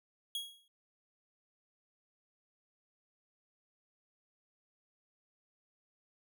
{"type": "tone with exponential decay", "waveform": "45% pulse", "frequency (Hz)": 3311, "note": "G#7", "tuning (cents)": -6, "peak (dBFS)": -33, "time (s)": [0.35, 0.68], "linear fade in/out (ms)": 2, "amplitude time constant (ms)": 70, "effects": []}